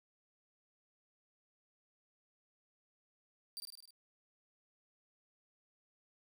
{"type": "tone with echo", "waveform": "sawtooth", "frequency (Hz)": 4681, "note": "D8", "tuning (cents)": -7, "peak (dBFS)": -39, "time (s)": [3.57, 3.6], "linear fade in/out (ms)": 0, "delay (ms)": 51, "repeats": 6, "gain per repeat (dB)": -3, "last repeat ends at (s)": 3.906, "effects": ["13-bit"]}